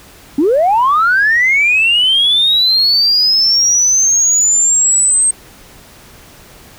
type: linear sweep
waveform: sine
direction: up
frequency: 261.6 to 8400 Hz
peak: -7 dBFS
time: 0.38-5.31 s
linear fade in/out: 5 ms
effects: tanh soft clip ceiling -4 dBFS + pink hiss -40 dBFS RMS until 6.78 s